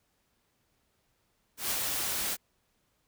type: noise with ADSR envelope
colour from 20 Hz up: white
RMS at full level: -30 dBFS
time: 1.57-2.37 s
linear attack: 130 ms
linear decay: 45 ms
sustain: -2 dB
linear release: 38 ms
effects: pink hiss -74 dBFS RMS until 3.07 s